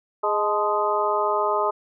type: harmonic tone with a mistuned harmonic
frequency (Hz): 207.7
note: G#3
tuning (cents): 0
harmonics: 2 / 3 / 4 / 5 / 6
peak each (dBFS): -26 / -26 / -26 / -26 / -26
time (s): 0.23-1.71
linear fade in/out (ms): 10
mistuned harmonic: 4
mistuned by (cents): +70
effects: none